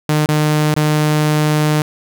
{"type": "tone with dropouts", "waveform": "sawtooth", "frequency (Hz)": 151.9, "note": "D#3", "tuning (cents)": -41, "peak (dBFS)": -8, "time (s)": [0.09, 1.82], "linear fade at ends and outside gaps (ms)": 2, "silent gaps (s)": [[0.26, 0.288], [0.741, 0.764]], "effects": []}